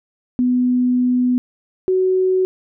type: tone pair in turn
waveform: sine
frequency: 249.1 / 373.2 Hz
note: B3 / F#4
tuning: +15 / +15 cents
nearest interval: perfect fifth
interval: 700 cents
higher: second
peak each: -13 dBFS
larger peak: neither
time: 0.39-1.38 / 1.88-2.45 s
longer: first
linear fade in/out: 0 ms
effects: none